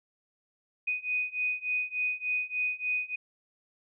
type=beating tone pair; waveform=sine; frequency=2489 / 2492.4 Hz; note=D#7 / D#7; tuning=0 / +2 cents; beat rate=3.4 Hz; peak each=-32 / -31 dBFS; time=0.87-3.16 s; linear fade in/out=10 ms; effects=none